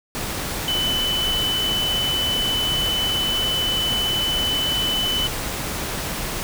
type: tone in noise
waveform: sine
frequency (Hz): 3006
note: F#7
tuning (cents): +27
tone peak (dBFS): -20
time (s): 0.68-5.27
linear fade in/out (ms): 0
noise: pink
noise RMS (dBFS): -27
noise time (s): 0.15-6.43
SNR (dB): +4
effects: none